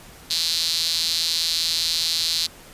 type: tone with high-pass filter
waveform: sawtooth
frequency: 164.81 Hz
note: E3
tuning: in tune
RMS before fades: -23 dBFS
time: 0.3-2.47 s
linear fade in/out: 10 ms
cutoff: 4200 Hz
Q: 5.4
effects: pink hiss -45 dBFS RMS until 2.73 s + resampled to 32000 Hz